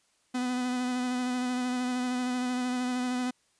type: tone with vibrato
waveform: 45% pulse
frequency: 250 Hz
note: B3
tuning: 21 cents sharp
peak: -28 dBFS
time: 0.34-3.31 s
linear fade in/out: 10 ms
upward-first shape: sine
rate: 13 Hz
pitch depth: 21 cents each way
effects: white hiss -69 dBFS RMS until 3.59 s + resampled to 22050 Hz